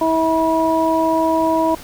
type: harmonic tone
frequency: 323.2 Hz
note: E4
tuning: 34 cents flat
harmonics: 1 / 2 / 3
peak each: -18 / -18 / -18 dBFS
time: 0.01-1.75 s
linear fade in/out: 5 ms
effects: pink hiss -37 dBFS RMS until 1.83 s